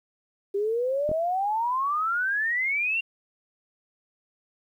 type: exponential sweep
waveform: sine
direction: up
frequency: 392 to 2794 Hz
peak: -23 dBFS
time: 0.54-3.01 s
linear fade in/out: 10 ms
type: clicks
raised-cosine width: 2 ms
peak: -19 dBFS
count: 2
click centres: 1.092 / 1.115 s
effects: 10-bit